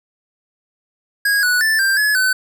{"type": "tone with pitch steps", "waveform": "square", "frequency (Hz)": [1645, 1475, 1762, 1580, 1701, 1516], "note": ["G#6", "F#6", "A6", "G6", "G#6", "F#6"], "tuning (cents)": [-17, -6, 2, 13, 41, 42], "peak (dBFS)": -14, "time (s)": [1.25, 2.33], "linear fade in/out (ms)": 5, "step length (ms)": 180, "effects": []}